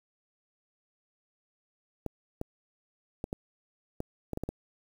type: clicks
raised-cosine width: 2 ms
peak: -20 dBFS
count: 9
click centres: 2.063 / 2.414 / 3.241 / 3.329 / 4.004 / 4.333 / 4.374 / 4.436 / 4.49 s
effects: 8-bit